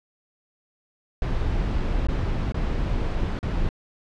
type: noise with dropouts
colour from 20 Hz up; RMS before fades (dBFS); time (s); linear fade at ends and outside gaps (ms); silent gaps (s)
brown; -24; 1.22-3.69; 1; 2.069-2.085 / 2.521-2.544 / 3.39-3.429
effects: low-pass 4000 Hz 12 dB/octave